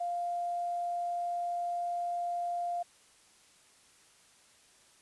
sine tone with quantisation, 698.5 Hz, F5, in tune, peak -31 dBFS, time 0-2.83 s, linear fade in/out 10 ms, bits 10, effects white hiss -62 dBFS RMS until 5.01 s + resampled to 24000 Hz

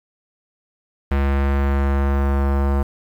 square tone with low-pass filter sweep, 69.3 Hz, C#2, in tune, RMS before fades -18 dBFS, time 1.11-2.83 s, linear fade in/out 5 ms, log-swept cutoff 2100 to 1100 Hz, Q 1.3, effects 7-bit

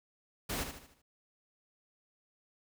pink noise with echo, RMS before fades -36 dBFS, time 0.49-0.64 s, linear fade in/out 10 ms, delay 76 ms, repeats 5, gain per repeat -7 dB, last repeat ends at 1.02 s, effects none

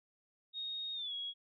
sine tone with pitch glide, 3729 to 3322 Hz, A#7 to G#7, 0 to 0 cents, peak -38 dBFS, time 0.53-1.34 s, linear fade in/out 50 ms, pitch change -200 cents, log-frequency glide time 0.94-1.13 s, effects none

